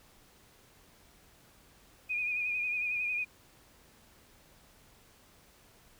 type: tone with vibrato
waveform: sine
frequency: 2459 Hz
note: D#7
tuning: 21 cents flat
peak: -30 dBFS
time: 2.09-3.25 s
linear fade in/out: 20 ms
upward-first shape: sine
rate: 11 Hz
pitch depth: 40 cents each way
effects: pink hiss -61 dBFS RMS until 5.99 s